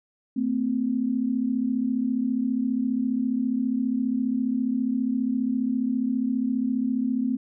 sine tone pair together, 225.2 / 260 Hz, A3 / C4, +40 / -11 cents, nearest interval major second, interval 249 cents, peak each -26 / -24 dBFS, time 0.36-7.37 s, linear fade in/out 10 ms, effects none

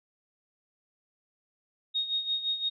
sine tone with tremolo, 3729 Hz, A#7, in tune, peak -25 dBFS, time 1.94-2.7 s, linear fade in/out 20 ms, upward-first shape sine, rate 5.8 Hz, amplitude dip 70%, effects none

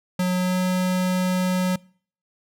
square tone with pitch glide, 182 to 183.48 Hz, F#3 to F#3, -28 to -14 cents, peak -20 dBFS, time 0.19-1.76 s, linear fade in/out 5 ms, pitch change +14 cents, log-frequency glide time 0.36-0.57 s, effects noise-tail reverb RT60 0.5 s tail -24 dB re dry

